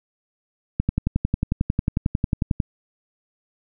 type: click train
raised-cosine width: 5 ms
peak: -7 dBFS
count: 21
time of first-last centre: 0.8-2.602 s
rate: 11.1 Hz
effects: none